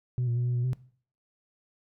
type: tone with pitch steps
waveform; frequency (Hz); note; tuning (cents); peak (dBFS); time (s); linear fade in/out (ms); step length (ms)
sine; 124.6 / 119 / 122.1 / 122.9 / 121.6 / 127.7; B2 / A#2 / B2 / B2 / B2 / C3; +16 / +36 / -19 / -8 / -26 / -42; -23; 0.18-0.732; 0; 92
effects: noise-tail reverb RT60 0.5 s tail -21 dB re dry + tanh soft clip ceiling -23 dBFS